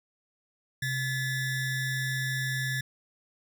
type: ring-modulated tone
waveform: square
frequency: 926 Hz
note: A#5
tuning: 12 cents flat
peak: -26 dBFS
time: 0.82-2.81 s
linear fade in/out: 5 ms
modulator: 795 Hz
effects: none